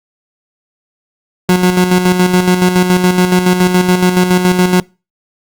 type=tone with tremolo; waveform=30% pulse; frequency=181.4 Hz; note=F#3; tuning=34 cents flat; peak=-3 dBFS; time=1.49-4.8 s; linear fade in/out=2 ms; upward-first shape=square; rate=7.1 Hz; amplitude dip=50%; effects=noise-tail reverb RT60 0.3 s tail -25 dB re dry + Opus 48 kbps